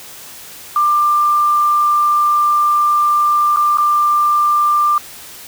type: tone with dropouts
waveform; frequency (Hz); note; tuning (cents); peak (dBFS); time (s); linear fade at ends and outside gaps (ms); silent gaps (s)
sine; 1189; D6; +21; -10; 0.76-4.98; 2; 3.562-3.57 / 3.773-3.783
effects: white hiss -35 dBFS RMS until 5.47 s